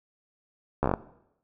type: slowing click train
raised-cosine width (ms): 1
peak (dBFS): -10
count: 7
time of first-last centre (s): 0.83-0.938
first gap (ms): 13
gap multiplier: 1.13
effects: noise-tail reverb RT60 0.8 s tail -18 dB re dry